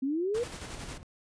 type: exponential sweep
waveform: sine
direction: up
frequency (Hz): 257.2 to 499.4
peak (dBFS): -27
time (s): 0.02-0.44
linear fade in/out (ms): 10
type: noise with tremolo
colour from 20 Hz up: pink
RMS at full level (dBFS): -41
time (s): 0.34-0.98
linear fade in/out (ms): 10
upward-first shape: square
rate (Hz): 11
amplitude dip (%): 35
type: noise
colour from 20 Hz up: brown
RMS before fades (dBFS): -46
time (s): 0.62-1.03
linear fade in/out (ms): 0
effects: resampled to 22050 Hz